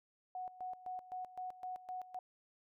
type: tone with tremolo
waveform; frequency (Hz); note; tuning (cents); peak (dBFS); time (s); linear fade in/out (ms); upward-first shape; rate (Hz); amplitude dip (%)
sine; 737; F#5; -7; -40; 0.35-2.19; 2; square; 3.9; 80
effects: none